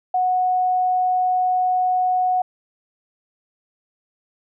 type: tone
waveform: sine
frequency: 735 Hz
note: F#5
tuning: 12 cents flat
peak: -16 dBFS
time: 0.14-2.42 s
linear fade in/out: 5 ms
effects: none